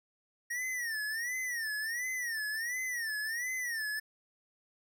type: tone with vibrato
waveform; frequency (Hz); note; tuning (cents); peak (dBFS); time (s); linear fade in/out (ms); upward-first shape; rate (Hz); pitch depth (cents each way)
square; 1864.7; A#6; 0; -34; 0.5-4; 10; sine; 1.4; 160
effects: none